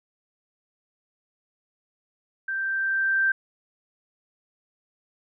sine tone with level ramp, 1568 Hz, G6, in tune, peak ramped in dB -26 to -18 dBFS, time 2.48-3.32 s, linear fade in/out 5 ms, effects none

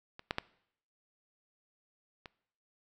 clicks, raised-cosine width 0.3 ms, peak -30 / -15 / -15 / -29 dBFS, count 4, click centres 0.194 / 0.309 / 0.384 / 2.258 s, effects noise-tail reverb RT60 0.7 s tail -21 dB re dry

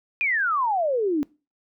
sine exponential sweep, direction down, 2489 to 277.2 Hz, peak -20 dBFS, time 0.21-1.23 s, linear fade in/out 0 ms, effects noise-tail reverb RT60 0.3 s tail -22 dB re dry

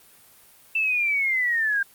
sine linear sweep, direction down, 2670 to 1580 Hz, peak -20 dBFS, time 0.75-1.83 s, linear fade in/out 5 ms, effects white hiss -53 dBFS RMS until 1.94 s + Opus 32 kbps

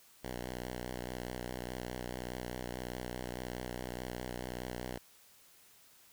5% pulse tone with vibrato, 61.74 Hz, B1, in tune, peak -28 dBFS, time 0.23-4.99 s, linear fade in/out 20 ms, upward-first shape square, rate 4.8 Hz, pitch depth 30 cents each way, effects white hiss -62 dBFS RMS until 6.12 s

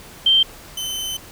sine / sawtooth tone pair in turn, 3136 / 3056 Hz, G7 / G7, 0 / -45 cents, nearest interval unison, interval 45 cents, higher first, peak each -11 / -21 dBFS, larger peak first, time 0.26-0.43 / 0.77-1.17 s, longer second, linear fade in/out 5 ms, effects pink hiss -41 dBFS RMS until 1.31 s

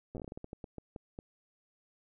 slowing click train, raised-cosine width 2 ms, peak -29 dBFS, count 16, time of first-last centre 0.15-1.189 s, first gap 8 ms, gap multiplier 1.27, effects none

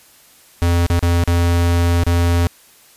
square tone with dropouts, 86.1 Hz, F2, 24 cents flat, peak -13 dBFS, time 0.62-2.47 s, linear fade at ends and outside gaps 0 ms, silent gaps 0.864-0.901 / 0.992-1.027 / 1.238-1.276 / 2.036-2.066 s, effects white hiss -48 dBFS RMS until 2.96 s + resampled to 32000 Hz

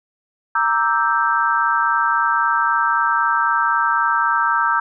sine chord, E half-diminished seventh, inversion second, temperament equal, 932.3 / 1174.7 / 1318.5 / 1568 Hz, Bb5 / D6 / E6 / G6, 0 / 0 / 0 / 0 cents, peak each -20 / -23 / -19 / -20 dBFS, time 0.55-4.8 s, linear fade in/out 5 ms, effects none

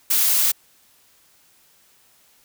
blue noise, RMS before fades -18 dBFS, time 0.1-0.52 s, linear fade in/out 10 ms, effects white hiss -57 dBFS RMS until 2.44 s

